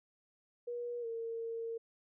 sine tone with pitch glide, 480.5 to 457.7 Hz, B4 to A#4, -48 to -32 cents, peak -37 dBFS, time 0.67-1.78 s, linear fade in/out 10 ms, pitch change -84 cents, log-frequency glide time 1.01-1.06 s, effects none

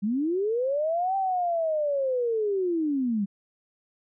sine linear two-way sweep, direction up then down, 191.1 to 784 to 191.1 Hz, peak -23 dBFS, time 0.02-3.26 s, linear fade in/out 20 ms, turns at 1.16 s, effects none

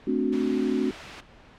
sine chord, D dominant seventh, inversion second, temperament equal, 220 / 261.6 / 293.7 / 370 Hz, A3 / C4 / D4 / F#4, 0 / 0 / 0 / 0 cents, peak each -29 / -26 / -29 / -28 dBFS, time 0.07-0.91 s, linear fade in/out 5 ms
white noise, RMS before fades -36 dBFS, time 0.32-1.21 s, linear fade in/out 10 ms
effects pink hiss -51 dBFS RMS until 1.58 s + low-pass 3000 Hz 12 dB/octave

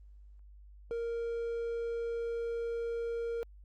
triangle tone, 465.6 Hz, A#4, 2 cents flat, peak -31 dBFS, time 0.91-3.43 s, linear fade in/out 0 ms, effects added 50 Hz sine -51 dBFS peak until 3.64 s + Opus 24 kbps

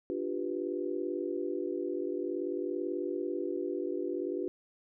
sine chord, G dominant seventh, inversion second, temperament equal with one note detuned, 293.7 / 351.5 / 392 / 493.9 Hz, D4 / F4 / G4 / B4, 0 / +11 / 0 / 0 cents, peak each -38 / -35 / -37 / -40 dBFS, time 0.1-4.48 s, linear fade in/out 0 ms, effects none

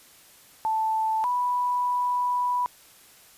sine tone pair in turn, 880 / 984.8 Hz, A5 / B5, 0 / -5 cents, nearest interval major second, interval 195 cents, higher second, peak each -22 dBFS, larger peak neither, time 0.65-1.24 / 1.24-2.66 s, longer second, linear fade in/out 0 ms, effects white hiss -53 dBFS RMS until 3.37 s + resampled to 32000 Hz

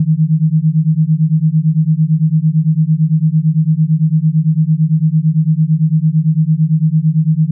sine beating tone pair, 153.2 / 162.1 Hz, D#3 / E3, -27 / -29 cents, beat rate 8.9 Hz, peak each -12 dBFS, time 0-7.51 s, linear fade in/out 5 ms, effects none

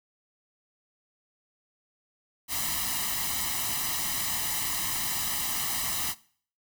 white noise with comb filter, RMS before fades -30 dBFS, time 2.48-6.15 s, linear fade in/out 50 ms, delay 1 ms, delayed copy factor +0.75, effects noise-tail reverb RT60 0.5 s tail -20 dB re dry

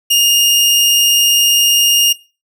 sawtooth tone, 2835 Hz, F7, 25 cents sharp, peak -6 dBFS, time 0.1-2.13 s, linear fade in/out 10 ms, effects noise-tail reverb RT60 0.3 s tail -18 dB re dry

